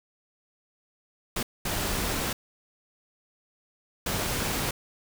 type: noise bursts at uneven times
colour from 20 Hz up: pink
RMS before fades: -29 dBFS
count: 3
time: 1.36-1.43 / 1.65-2.33 / 4.06-4.71 s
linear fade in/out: 5 ms
effects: none